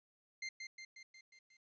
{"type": "tone with echo", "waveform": "sawtooth", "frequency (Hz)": 2093, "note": "C7", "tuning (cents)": 0, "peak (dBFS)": -37, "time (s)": [0.42, 0.49], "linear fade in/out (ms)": 5, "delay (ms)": 180, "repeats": 6, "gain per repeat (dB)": -4, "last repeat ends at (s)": 1.57, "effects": ["resampled to 16000 Hz", "13-bit"]}